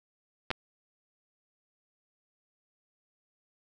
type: clicks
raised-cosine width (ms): 0.3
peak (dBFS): -14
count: 2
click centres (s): 0.505 / 0.513
effects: none